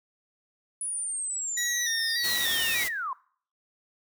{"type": "linear sweep", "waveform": "sine", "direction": "down", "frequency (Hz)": [9956, 987.8], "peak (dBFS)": -29, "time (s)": [0.81, 3.13], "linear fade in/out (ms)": 2}
{"type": "tone with vibrato", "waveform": "25% pulse", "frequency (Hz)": 1876, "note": "A#6", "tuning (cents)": 11, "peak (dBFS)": -24, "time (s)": [1.57, 2.84], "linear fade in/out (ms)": 5, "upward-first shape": "square", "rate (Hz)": 1.7, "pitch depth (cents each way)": 44}
{"type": "noise", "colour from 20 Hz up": "white", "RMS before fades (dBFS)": -32, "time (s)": [2.23, 2.89], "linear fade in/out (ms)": 20}
{"effects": ["noise-tail reverb RT60 0.5 s tail -22 dB re dry"]}